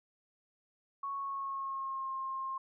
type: tone with pitch glide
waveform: sine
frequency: 1107 to 1065 Hz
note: C#6 to C6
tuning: -3 to +30 cents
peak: -35 dBFS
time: 1.03-2.58 s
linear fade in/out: 5 ms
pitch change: -67 cents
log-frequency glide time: 1.15-2.12 s
effects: none